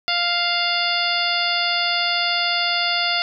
harmonic tone with a mistuned harmonic, 698.5 Hz, F5, in tune, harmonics 1 / 2 / 3 / 4 / 5 / 6 / 7, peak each -26 / -26 / -26 / -26 / -26 / -26 / -26 dBFS, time 0.08-3.22 s, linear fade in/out 0 ms, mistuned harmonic 6, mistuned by +88 cents, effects none

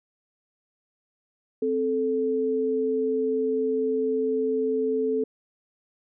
sine tone pair together, 261.6 / 437.8 Hz, C4 / A4, 0 / -9 cents, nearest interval major sixth, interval 891 cents, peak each -28 / -23 dBFS, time 1.62-5.24 s, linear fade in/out 5 ms, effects none

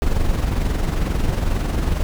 brown noise with amplitude modulation, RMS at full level -17 dBFS, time 0.02-2.03 s, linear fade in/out 0 ms, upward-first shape sine, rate 22.2 Hz, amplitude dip 50%, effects none

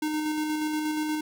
square tone with tremolo, 306.5 Hz, D#4, 26 cents flat, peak -26 dBFS, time 0.02-1.21 s, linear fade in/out 5 ms, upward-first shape square, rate 8.4 Hz, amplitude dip 25%, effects none

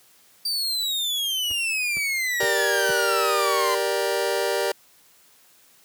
40% pulse exponential sweep, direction down, 4699 to 1017 Hz, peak -22 dBFS, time 0.45-3.75 s, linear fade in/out 5 ms
brown noise bursts, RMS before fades -31 dBFS, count 4, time 1.5-2.908 s, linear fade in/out 5 ms, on 22 ms, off 440 ms
sawtooth chord, G minor, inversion none, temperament just, 392 / 470.4 / 588 Hz, G4 / Bb4 / D5, 0 / +16 / +2 cents, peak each -22 dBFS, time 2.4-4.72 s, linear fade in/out 5 ms
effects white hiss -56 dBFS RMS until 5.84 s + high-pass 100 Hz 12 dB/octave

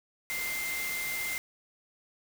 sine tone in noise, 2091 Hz, C7, 2 cents flat, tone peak -33 dBFS, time 0.3-1.38 s, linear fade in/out 0 ms, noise white, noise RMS -37 dBFS, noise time 0.3-1.38 s, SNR +1 dB, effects none

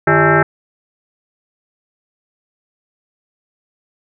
sine tone with frequency modulation, 588 Hz, D5, 2 cents sharp, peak -8 dBFS, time 0.07-0.43 s, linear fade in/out 5 ms, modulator 247 Hz, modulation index 4.9, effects none

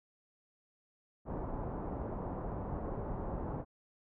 pink low-pass noise, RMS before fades -39 dBFS, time 1.25-3.65 s, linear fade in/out 50 ms, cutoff 990 Hz, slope 24 dB/octave, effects none

